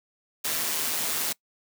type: noise with amplitude modulation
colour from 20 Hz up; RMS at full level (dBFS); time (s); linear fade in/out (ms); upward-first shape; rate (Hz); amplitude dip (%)
white; -26; 0.44-1.33; 10; sine; 157; 45
effects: noise-tail reverb RT60 0.1 s tail -23 dB re dry + high-pass 150 Hz 12 dB/octave